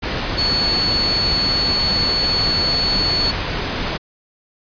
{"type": "tone in noise", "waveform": "sine", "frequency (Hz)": 4419, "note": "C#8", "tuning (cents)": -6, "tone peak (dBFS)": -16, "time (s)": [0.37, 3.32], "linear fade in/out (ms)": 20, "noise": "pink", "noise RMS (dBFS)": -22, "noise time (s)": [0.02, 3.98], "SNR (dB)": 3, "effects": ["resampled to 11025 Hz"]}